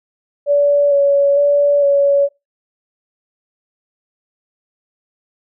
sine tone with vibrato, 569 Hz, C#5, 45 cents sharp, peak -9 dBFS, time 0.46-2.29 s, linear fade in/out 50 ms, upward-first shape square, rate 1.1 Hz, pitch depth 17 cents each way, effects noise-tail reverb RT60 0.2 s tail -20 dB re dry

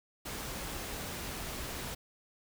pink noise, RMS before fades -40 dBFS, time 0.25-1.95 s, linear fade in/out 10 ms, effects none

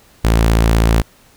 sawtooth tone, 56 Hz, A1, 31 cents sharp, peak -6 dBFS, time 0.24-1.02 s, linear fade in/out 10 ms, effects pink hiss -49 dBFS RMS until 1.36 s

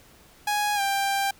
sawtooth tone with pitch glide, 830.6 to 790.8 Hz, G#5 to G5, 0 to +15 cents, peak -19 dBFS, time 0.47-1.31 s, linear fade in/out 5 ms, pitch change -85 cents, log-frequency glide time 0.75-0.81 s, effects pink hiss -54 dBFS RMS until 1.39 s

